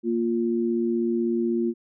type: tone pair together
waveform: sine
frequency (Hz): 233.1 / 349.2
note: A#3 / F4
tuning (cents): 0 / 0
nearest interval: perfect fifth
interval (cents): 700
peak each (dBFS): -24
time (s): 0.03-1.74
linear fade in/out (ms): 50
effects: none